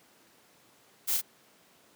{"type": "noise with echo", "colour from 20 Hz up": "blue", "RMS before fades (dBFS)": -29, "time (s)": [1.07, 1.18], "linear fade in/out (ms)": 20, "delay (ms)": 37, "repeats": 1, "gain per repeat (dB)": -2, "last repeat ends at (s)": 1.217, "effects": ["pink hiss -61 dBFS RMS until 1.95 s", "high-pass 200 Hz 12 dB/octave"]}